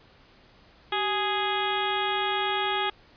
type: harmonic tone with a mistuned harmonic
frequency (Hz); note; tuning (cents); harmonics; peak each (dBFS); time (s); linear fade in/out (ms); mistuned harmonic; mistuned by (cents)
415.3; G#4; 0; 1 / 2 / 3 / 4 / 5 / 6 / 7 / 8 / 9; -32 / -29 / -32 / -34 / -36 / -37 / -39 / -32 / -41; 0.92-2.9; 5; 1; -130
effects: pink hiss -56 dBFS RMS until 3.16 s + resampled to 11025 Hz